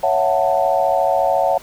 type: chord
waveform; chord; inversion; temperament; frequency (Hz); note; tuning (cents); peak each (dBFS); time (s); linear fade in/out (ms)
sine; F# minor seventh; second; just; 555 / 666 / 740 / 888; C#5 / E5 / F#5 / A5; +2 / +18 / 0 / +16; -19 / -19 / -18 / -22; 0.03-1.58; 5
effects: pink hiss -42 dBFS RMS until 1.62 s